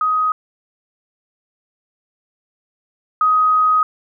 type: tone pair in turn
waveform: sine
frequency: 1256 / 1256 Hz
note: D#6 / D#6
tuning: +16 / +16 cents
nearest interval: unison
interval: 0 cents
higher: neither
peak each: -14 / -11 dBFS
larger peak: second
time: 0.01-0.32 / 3.21-3.83 s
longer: second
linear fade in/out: 2 ms
effects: none